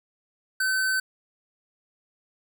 square tone, 1529 Hz, G6, 44 cents flat, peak -23 dBFS, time 0.6-1 s, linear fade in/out 5 ms, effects none

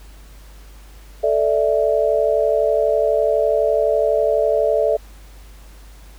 sine chord, A suspended fourth, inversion none, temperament equal, 440 / 587.3 / 659.3 Hz, A4 / D5 / E5, 0 / 0 / 0 cents, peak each -19 / -18 / -19 dBFS, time 1.23-4.97 s, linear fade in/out 10 ms, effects added 50 Hz sine -39 dBFS peak until 6.18 s + pink hiss -49 dBFS RMS until 6.18 s

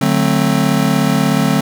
square chord, D dominant seventh, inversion none, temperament just, 146.83 / 183.54 / 220.2 / 264.3 Hz, D3 / F#3 / A3 / C4, 0 / -14 / +2 / +18 cents, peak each -18 dBFS, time 0.01-1.61 s, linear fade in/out 5 ms, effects none

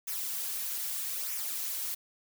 blue noise with flanger, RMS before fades -35 dBFS, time 0.07-1.95 s, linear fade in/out 10 ms, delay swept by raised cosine 0.23 to 4.73 ms, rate 0.79 Hz, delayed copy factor -0.6, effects none

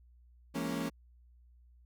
35% pulse chord, A# half-diminished seventh, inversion second, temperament equal with one note detuned, 168.57 / 207.7 / 233.1 / 277.2 Hz, E3 / G#3 / A#3 / C#4, +39 / 0 / 0 / 0 cents, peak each -38 / -40 / -37 / -36 dBFS, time 0.54-0.9 s, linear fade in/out 20 ms, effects added 60 Hz sine -58 dBFS peak until 1.85 s

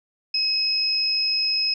sine tone pair together, 2559 / 5118 Hz, D#7 / D#8, +48 / +48 cents, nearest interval octave, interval 1200 cents, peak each -29 / -20 dBFS, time 0.34-1.74 s, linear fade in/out 5 ms, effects none

